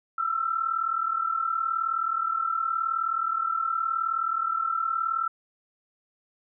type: tone pair together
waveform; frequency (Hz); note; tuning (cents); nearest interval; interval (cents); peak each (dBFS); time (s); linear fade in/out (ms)
sine; 1308.9 / 1348; E6 / E6; -13 / +38; minor second; 51; -29 / -26; 0.18-5.28; 5
effects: none